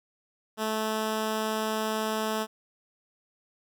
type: tone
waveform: 10% pulse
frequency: 218 Hz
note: A3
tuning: 16 cents flat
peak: -19 dBFS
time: 0.57-2.47 s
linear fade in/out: 50 ms
effects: none